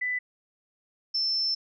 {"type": "tone pair in turn", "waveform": "sine", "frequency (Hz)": [1993, 5321], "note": ["B6", "E8"], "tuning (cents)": [15, 15], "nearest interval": "octave + perfect fourth", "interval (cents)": 1700, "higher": "second", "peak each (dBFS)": [-26, -24], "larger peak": "second", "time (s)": [[0.01, 0.19], [1.14, 1.55]], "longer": "second", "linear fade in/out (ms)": 10, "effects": []}